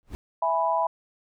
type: noise with exponential growth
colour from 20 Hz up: brown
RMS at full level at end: -31 dBFS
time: 0.03-0.15 s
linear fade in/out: 0 ms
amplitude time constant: 24 ms
type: chord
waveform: sine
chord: E major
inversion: none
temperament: equal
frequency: 659.3 / 830.6 / 987.8 Hz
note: E5 / G#5 / B5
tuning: 0 / 0 / 0 cents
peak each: -26 / -28 / -24 dBFS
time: 0.42-0.87 s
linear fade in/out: 5 ms
effects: none